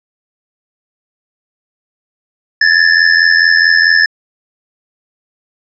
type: ring-modulated tone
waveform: square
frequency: 1746 Hz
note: A6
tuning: 14 cents flat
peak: -4 dBFS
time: 2.61-4.06 s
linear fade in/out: 5 ms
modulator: 42.3 Hz
effects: resampled to 16000 Hz